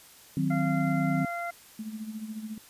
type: chord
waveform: sine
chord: C diminished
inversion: first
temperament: equal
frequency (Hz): 155.56 / 185 / 261.6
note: Eb3 / Gb3 / C4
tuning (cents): 0 / 0 / 0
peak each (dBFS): -28 / -30 / -28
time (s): 0.37-1.25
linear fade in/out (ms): 2
type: harmonic tone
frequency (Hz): 690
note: F5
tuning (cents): -21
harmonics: 1 / 2 / 3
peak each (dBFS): -33 / -37 / -38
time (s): 0.5-1.51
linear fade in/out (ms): 10
type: tone with tremolo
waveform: sine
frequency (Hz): 217.4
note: A3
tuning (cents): -21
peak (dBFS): -32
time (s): 1.79-2.58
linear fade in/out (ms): 2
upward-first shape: sine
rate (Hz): 14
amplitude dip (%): 65
effects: white hiss -53 dBFS RMS until 2.69 s + resampled to 32000 Hz